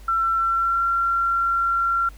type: tone with pitch glide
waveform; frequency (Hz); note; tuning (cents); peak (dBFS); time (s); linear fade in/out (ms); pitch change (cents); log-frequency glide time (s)
sine; 1347 to 1369.8; E6 to F6; +37 to -34; -18; 0.08-2.09; 5; +29; 0.42-0.85
effects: added 50 Hz sine -39 dBFS peak until 2.17 s + pink hiss -52 dBFS RMS until 2.17 s